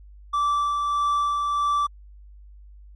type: tone with tremolo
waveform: triangle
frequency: 1164 Hz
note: D6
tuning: 16 cents flat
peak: -17 dBFS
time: 0.33-1.87 s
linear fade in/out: 10 ms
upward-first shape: sine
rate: 1.6 Hz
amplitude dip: 30%
effects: added 50 Hz sine -43 dBFS peak until 2.95 s + MP3 48 kbps